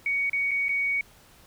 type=tone with dropouts; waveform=sine; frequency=2240 Hz; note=C#7; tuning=18 cents sharp; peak=-23 dBFS; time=0.06-1.01 s; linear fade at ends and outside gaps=2 ms; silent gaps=0.297-0.331 / 0.51-0.514 / 0.684-0.691 s; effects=pink hiss -55 dBFS RMS until 1.46 s